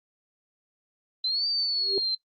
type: linear two-way sweep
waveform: sine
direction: up then down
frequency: 4012 to 4657 to 4100 Hz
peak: -24 dBFS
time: 1.24-2.15 s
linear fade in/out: 5 ms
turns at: 1.47 s
type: tone with exponential growth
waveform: sine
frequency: 392 Hz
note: G4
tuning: in tune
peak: -22 dBFS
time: 1.77-1.98 s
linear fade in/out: 1 ms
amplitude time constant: 45 ms
effects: noise-tail reverb RT60 0.1 s tail -19 dB re dry + Opus 48 kbps